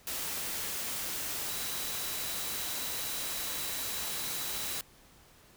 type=tone in noise; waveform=sine; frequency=3927 Hz; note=B7; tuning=11 cents flat; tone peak=-44 dBFS; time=1.49-4.8 s; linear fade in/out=2 ms; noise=white; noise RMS=-36 dBFS; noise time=0.07-4.81 s; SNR=-11 dB; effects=pink hiss -59 dBFS RMS until 5.56 s